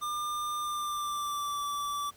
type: tone with pitch glide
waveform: square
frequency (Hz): 1200 to 1159.1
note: D6 to D6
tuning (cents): +37 to -23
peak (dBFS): -32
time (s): 0.01-2.11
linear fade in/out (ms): 20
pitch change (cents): -60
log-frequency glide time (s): 0.61-1.61
effects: pink hiss -58 dBFS RMS until 2.16 s